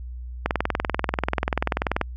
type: click train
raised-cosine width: 0.5 ms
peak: -6 dBFS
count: 33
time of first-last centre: 0.46-2.013 s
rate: 20.6 Hz
effects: added 61 Hz sine -32 dBFS peak until 2.16 s